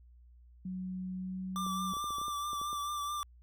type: tone with pitch glide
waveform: sine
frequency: 185 to 186.93 Hz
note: F#3 to F#3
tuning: 0 to +18 cents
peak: -36 dBFS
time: 0.65-1.93 s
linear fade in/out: 5 ms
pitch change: +18 cents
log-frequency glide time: 1.15-1.42 s
type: tone with vibrato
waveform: square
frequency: 1174.7 Hz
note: D6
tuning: in tune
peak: -35 dBFS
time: 1.56-3.23 s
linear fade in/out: 0 ms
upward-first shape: triangle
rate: 4.6 Hz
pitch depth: 34 cents each way
type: clicks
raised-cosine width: 2 ms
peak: -36 dBFS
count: 11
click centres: 1.665 / 1.937 / 1.968 / 2.042 / 2.106 / 2.184 / 2.215 / 2.282 / 2.532 / 2.615 / 2.73 s
effects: added 60 Hz sine -55 dBFS peak until 3.42 s